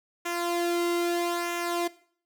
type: tone with flanger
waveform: sawtooth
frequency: 345.7 Hz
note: F4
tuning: 18 cents flat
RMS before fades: -28 dBFS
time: 0.25-1.88 s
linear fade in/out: 10 ms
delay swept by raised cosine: 0.22 to 1.22 ms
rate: 0.78 Hz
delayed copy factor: -0.6
effects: noise-tail reverb RT60 0.5 s tail -18 dB re dry